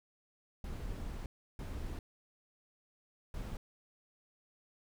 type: noise bursts at uneven times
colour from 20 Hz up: brown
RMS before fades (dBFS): -41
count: 3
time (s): 0.64-1.26 / 1.59-1.99 / 3.34-3.57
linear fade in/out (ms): 2
effects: none